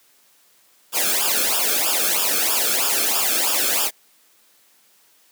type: noise with flanger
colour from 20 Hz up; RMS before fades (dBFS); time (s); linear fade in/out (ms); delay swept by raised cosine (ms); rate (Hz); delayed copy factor
white; -20; 0.92-3.91; 50; 0.48 to 1.06; 3.1; -0.95
effects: white hiss -57 dBFS RMS until 5.31 s + high-pass 200 Hz 12 dB/octave